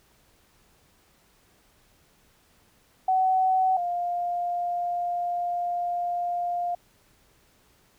sine tone pair in turn, 752 / 702.5 Hz, F#5 / F5, +28 / +10 cents, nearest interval minor second, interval 118 cents, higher first, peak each -19 / -25 dBFS, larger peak first, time 3.08-3.77 / 3.77-6.75 s, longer second, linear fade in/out 5 ms, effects pink hiss -62 dBFS RMS until 7.98 s

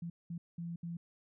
sine tone bursts at uneven times, 169.8 Hz, F3, 48 cents flat, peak -38 dBFS, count 4, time 0.02-0.1 / 0.3-0.38 / 0.58-0.76 / 0.83-0.97 s, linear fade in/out 5 ms, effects none

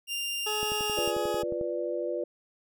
sawtooth tone, 2794 Hz, F7, in tune, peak -27 dBFS, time 0.07-1.13 s, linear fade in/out 50 ms
20% pulse tone with pitch glide, 424 to 419.4 Hz, G#4 to G#4, +36 to +17 cents, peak -26 dBFS, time 0.46-1.43 s, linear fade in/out 10 ms, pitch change -19 cents, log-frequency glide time 0.58-1.13 s
click train, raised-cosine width 2 ms, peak -25 dBFS, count 12, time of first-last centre 0.63-1.612 s, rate 11.2 Hz
sine chord, B diminished, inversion second, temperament equal, 349.2 / 493.9 / 587.3 Hz, F4 / B4 / D5, 0 / 0 / 0 cents, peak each -33 dBFS, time 0.97-2.24 s, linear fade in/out 5 ms
effects none

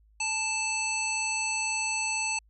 harmonic tone, 879 Hz, A5, 2 cents flat, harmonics 1 / 3 / 5 / 7 / 9, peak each -35 / -30 / -38 / -37 / -33 dBFS, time 0.2-2.39 s, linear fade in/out 5 ms, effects added 53 Hz sine -58 dBFS peak until 2.49 s

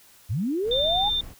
sine linear sweep, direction up, 78.1 to 853 Hz, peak -23 dBFS, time 0.29-1.1 s, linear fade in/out 20 ms
brown noise, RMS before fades -38 dBFS, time 0.63-1.35 s, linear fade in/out 50 ms
sine tone, 3591 Hz, A7, 35 cents sharp, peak -22 dBFS, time 0.71-1.21 s, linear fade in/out 5 ms
effects white hiss -54 dBFS RMS until 1.39 s

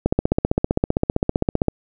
click train, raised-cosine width 2 ms, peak -3 dBFS, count 26, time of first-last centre 0.06-1.683 s, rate 15.4 Hz, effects none

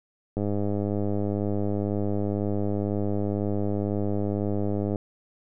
click train, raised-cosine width 2 ms, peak -15 dBFS, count 469, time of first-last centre 0.37-4.958 s, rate 102 Hz, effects none

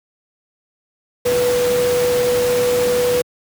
sine tone in noise, 491.1 Hz, B4, 10 cents flat, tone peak -14 dBFS, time 1.25-3.22 s, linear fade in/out 10 ms, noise pink, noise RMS -24 dBFS, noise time 1.25-3.22 s, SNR +7 dB, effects high-pass 100 Hz 12 dB/octave

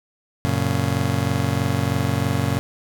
30% pulse chord, F# major, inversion none, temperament just, 92.5 / 115.62 / 138.75 Hz, F#2 / A#2 / C#3, 0 / -14 / +2 cents, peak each -22 / -21 / -21 dBFS, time 0.45-2.59 s, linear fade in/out 0 ms, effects none

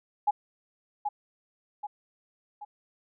sine tone with echo, 831 Hz, G#5, 1 cent sharp, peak -20 dBFS, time 0.27-0.31 s, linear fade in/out 10 ms, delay 780 ms, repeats 3, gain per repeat -6 dB, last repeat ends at 2.65 s, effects none

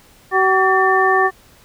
harmonic tone with a mistuned harmonic, 380 Hz, F#4, 46 cents sharp, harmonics 1 / 2 / 3 / 5, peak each -17 / -17 / -17 / -17 dBFS, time 0.31-1.31 s, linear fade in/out 50 ms, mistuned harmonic 5, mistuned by -99 cents, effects pink hiss -49 dBFS RMS until 1.64 s

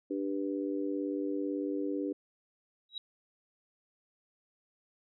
sine chord, G major, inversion second, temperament just, 294 / 392 / 490 Hz, D4 / G4 / B4, +2 / 0 / -14 cents, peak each -33 / -37 / -39 dBFS, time 0.1-2.13 s, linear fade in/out 10 ms
sine tone with exponential growth, 3859 Hz, B7, 41 cents flat, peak -32 dBFS, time 2.89-2.98 s, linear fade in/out 2 ms, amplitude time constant 19 ms
effects none

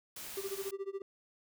white noise, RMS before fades -45 dBFS, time 0.16-0.71 s, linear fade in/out 5 ms
triangle tone with tremolo, 392 Hz, G4, in tune, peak -32 dBFS, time 0.37-1.02 s, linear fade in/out 2 ms, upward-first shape sine, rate 14 Hz, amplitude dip 95%
effects none

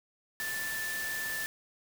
sine tone in noise, 1760 Hz, A6, in tune, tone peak -34 dBFS, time 0.4-1.46 s, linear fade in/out 0 ms, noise white, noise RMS -39 dBFS, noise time 0.4-1.46 s, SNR +2 dB, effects none

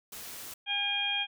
white noise, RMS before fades -43 dBFS, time 0.12-0.54 s, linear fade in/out 5 ms
harmonic tone, 810 Hz, G#5, 43 cents flat, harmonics 1 / 2 / 3 / 4, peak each -38 / -39 / -33 / -30 dBFS, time 0.66-1.27 s, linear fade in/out 50 ms
effects none

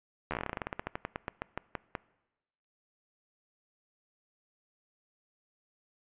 slowing click train, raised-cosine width 0.5 ms, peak -18 dBFS, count 25, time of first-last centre 0.31-1.952 s, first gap 12 ms, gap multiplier 1.13, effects noise-tail reverb RT60 1.0 s tail -22 dB re dry + resampled to 8000 Hz

